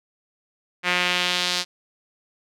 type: tone with band-pass filter sweep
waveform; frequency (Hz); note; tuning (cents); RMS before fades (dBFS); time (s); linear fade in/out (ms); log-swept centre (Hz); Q
sawtooth; 178.8; F3; +41; -23; 0.83-1.65; 50; 2200 to 4600; 1.8
effects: none